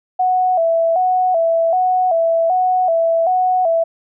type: tone with vibrato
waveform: sine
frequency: 698.5 Hz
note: F5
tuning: in tune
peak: -12 dBFS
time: 0.19-3.84 s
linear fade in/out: 10 ms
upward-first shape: square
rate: 1.3 Hz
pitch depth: 94 cents each way
effects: none